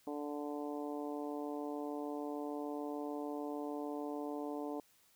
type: harmonic tone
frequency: 146.6 Hz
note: D3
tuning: 3 cents flat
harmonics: 2 / 3 / 4 / 5 / 6 / 7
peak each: -41 / -44 / -47 / -48 / -50 / -54 dBFS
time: 0.07-4.8 s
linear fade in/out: 2 ms
effects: white hiss -69 dBFS RMS until 5.15 s